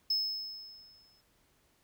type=tone with exponential decay; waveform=triangle; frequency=5200 Hz; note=E8; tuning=24 cents flat; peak=-25 dBFS; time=0.1-1.21 s; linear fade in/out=5 ms; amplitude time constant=240 ms; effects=pink hiss -70 dBFS RMS until 1.83 s